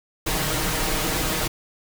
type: noise with comb filter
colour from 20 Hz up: pink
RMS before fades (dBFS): -24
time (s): 0.26-1.48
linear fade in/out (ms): 10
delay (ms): 6.4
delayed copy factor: +0.65
effects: none